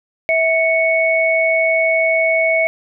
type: tone pair together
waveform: sine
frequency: 651.4 / 2217 Hz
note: E5 / C#7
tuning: -21 / 0 cents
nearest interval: octave + major sixth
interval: 2121 cents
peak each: -15 dBFS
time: 0.29-2.67 s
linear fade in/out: 0 ms
effects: none